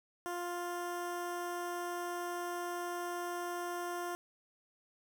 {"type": "tone with notch filter", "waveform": "15% pulse", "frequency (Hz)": 350.7, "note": "F4", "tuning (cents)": 7, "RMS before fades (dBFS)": -39, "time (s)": [0.26, 4.15], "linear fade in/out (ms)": 0, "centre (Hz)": 3900, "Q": 1.4, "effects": []}